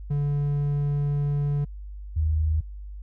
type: tone pair in turn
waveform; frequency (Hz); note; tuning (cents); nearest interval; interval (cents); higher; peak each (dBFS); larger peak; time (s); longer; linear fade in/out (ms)
triangle / sine; 144.1 / 78.16; D3 / D#2; -33 / +8; major seventh; 1059; first; -20; neither; 0.1-1.65 / 2.16-2.61; first; 10
effects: added 50 Hz sine -35 dBFS peak until 3.02 s